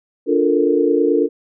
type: chord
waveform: sine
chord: Bb major seventh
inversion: first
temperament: just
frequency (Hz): 291.4 / 349.6 / 437 / 466.2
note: D4 / F4 / A4 / Bb4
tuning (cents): -13 / +2 / -12 / 0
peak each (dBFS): -18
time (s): 0.26-1.29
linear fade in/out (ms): 50
effects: none